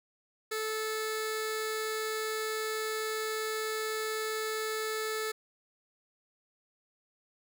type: tone with notch filter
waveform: 15% pulse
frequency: 436.1 Hz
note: A4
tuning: 15 cents flat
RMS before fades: -34 dBFS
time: 0.51-5.32 s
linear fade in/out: 10 ms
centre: 920 Hz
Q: 1.5
effects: none